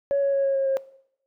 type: tone with pitch steps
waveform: sine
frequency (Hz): 560 / 555.5 / 551 / 546.6 / 542.2 / 537.8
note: C#5 / C#5 / C#5 / C#5 / C#5 / C5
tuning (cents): +18 / +4 / -11 / -24 / -38 / +47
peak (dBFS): -18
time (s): 0.11-0.77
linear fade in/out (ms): 0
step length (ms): 110
effects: noise-tail reverb RT60 0.7 s tail -20 dB re dry + tanh soft clip ceiling -16 dBFS